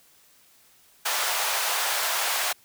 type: high-pass noise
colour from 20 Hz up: pink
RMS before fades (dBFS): -26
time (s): 1.05-2.53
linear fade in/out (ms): 10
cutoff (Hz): 670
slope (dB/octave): 24
effects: white hiss -58 dBFS RMS until 2.64 s